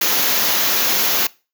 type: band-stop noise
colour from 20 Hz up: white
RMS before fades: -17 dBFS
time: 0.01-1.27 s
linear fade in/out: 5 ms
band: 7000 to 11000 Hz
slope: 96 dB/octave
effects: noise-tail reverb RT60 0.3 s tail -22 dB re dry + high-pass 200 Hz 12 dB/octave